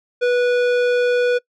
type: tone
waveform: square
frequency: 490 Hz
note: B4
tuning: 14 cents flat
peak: -15 dBFS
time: 0.21-1.39 s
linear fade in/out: 20 ms
effects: noise-tail reverb RT60 0.1 s tail -23 dB re dry + low-pass 3000 Hz 12 dB/octave